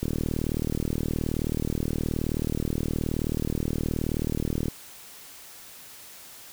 click train, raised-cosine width 3 ms, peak -14 dBFS, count 182, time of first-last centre 0.03-4.683 s, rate 38.9 Hz, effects white hiss -46 dBFS RMS until 6.52 s

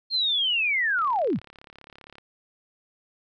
sine linear sweep, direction down, 4259 to 61.74 Hz, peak -21 dBFS, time 0.1-1.4 s, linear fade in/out 50 ms
click train, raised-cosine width 0.3 ms, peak -30 dBFS, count 43, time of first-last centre 0.99-2.183 s, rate 35.2 Hz
effects none

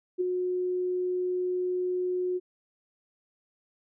sine tone with ADSR envelope, 363.2 Hz, F#4, 32 cents flat, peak -22 dBFS, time 0.18-2.4 s, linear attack 28 ms, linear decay 13 ms, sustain -4 dB, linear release 35 ms, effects none

